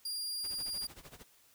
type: tone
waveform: sawtooth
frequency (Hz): 4806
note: D8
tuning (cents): +39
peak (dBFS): -33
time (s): 0.05-0.87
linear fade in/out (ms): 5
type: noise with tremolo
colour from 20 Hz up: pink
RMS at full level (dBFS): -50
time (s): 0.43-1.24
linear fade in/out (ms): 20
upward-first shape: sine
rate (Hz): 13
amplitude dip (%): 90
effects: white hiss -65 dBFS RMS until 1.54 s